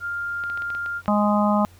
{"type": "tone", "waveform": "sine", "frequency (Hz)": 1400, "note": "F6", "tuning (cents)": 4, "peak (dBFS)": -25, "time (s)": [0, 1.02], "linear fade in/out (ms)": 50}
{"type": "clicks", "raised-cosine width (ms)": 0.3, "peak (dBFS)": -23, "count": 8, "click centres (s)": [0.438, 0.5, 0.575, 0.621, 0.703, 0.75, 0.861, 1.059]}
{"type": "harmonic tone", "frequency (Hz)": 207.7, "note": "G#3", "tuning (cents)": 0, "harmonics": [1, 3, 4, 5, 6], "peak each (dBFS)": [-19, -24, -25, -26, -27], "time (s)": [1.08, 1.65], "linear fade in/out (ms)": 0}
{"effects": ["added 90 Hz sine -48 dBFS peak until 1.79 s", "pink hiss -54 dBFS RMS until 1.79 s"]}